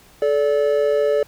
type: tone pair together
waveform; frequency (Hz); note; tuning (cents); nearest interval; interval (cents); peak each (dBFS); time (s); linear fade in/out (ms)
triangle; 433.7 / 578.9; A4 / D5; -25 / -25; perfect fourth; 500; -16; 0.22-1.23; 2
effects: pink hiss -50 dBFS RMS until 1.27 s